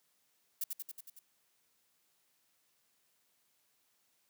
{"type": "noise with echo", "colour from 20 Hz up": "violet", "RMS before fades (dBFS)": -35, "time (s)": [0.61, 0.64], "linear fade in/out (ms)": 5, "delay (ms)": 92, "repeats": 6, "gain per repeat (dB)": -3, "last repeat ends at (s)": 1.192, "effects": ["white hiss -75 dBFS RMS until 4.29 s", "high-pass 100 Hz 12 dB/octave"]}